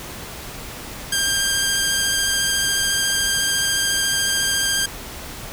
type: tone with vibrato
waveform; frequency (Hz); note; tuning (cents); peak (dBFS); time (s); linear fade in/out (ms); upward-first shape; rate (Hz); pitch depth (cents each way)
10% pulse; 1596; G6; +31; -9; 1.12-4.86; 5; square; 14; 10
effects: pink hiss -34 dBFS RMS until 5.52 s